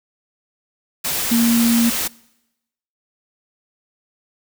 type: tone in noise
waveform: sine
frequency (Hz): 233.2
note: A#3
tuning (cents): +1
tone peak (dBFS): -13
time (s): 1.31-1.9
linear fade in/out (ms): 10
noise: white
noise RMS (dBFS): -22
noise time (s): 1.04-2.08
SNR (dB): +6
effects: noise-tail reverb RT60 0.9 s tail -23 dB re dry